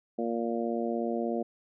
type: harmonic tone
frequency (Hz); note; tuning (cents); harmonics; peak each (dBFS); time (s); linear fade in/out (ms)
116.54; A#2; 0; 2 / 3 / 4 / 5 / 6; -32 / -34 / -35 / -36 / -37; 0.18-1.43; 10
effects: none